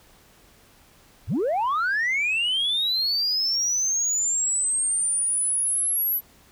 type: linear sweep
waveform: sine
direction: up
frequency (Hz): 58.27 to 11840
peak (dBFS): -19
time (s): 1.27-6.21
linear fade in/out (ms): 50
effects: tanh soft clip ceiling -19 dBFS + pink hiss -55 dBFS RMS until 6.51 s